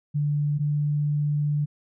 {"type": "tone pair in turn", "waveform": "sine", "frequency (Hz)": [146.83, 147.41], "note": ["D3", "D3"], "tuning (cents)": [0, 7], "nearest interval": "unison", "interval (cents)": 7, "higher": "second", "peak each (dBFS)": -21, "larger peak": "neither", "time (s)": [[0.14, 0.59], [0.59, 1.66]], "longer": "second", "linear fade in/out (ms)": 20, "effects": []}